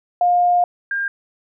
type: tone pair in turn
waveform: sine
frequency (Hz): 709 / 1604.6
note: F5 / G6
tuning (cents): +26 / +40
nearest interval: octave + major second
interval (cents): 1414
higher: second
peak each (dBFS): -12 / -19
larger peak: first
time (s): 0.21-0.64 / 0.91-1.08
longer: first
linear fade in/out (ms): 2
effects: none